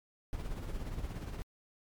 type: noise with tremolo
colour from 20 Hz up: brown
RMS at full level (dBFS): -37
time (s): 0.33-1.42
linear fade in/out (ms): 0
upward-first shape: sine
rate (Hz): 17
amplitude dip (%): 50
effects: MP3 96 kbps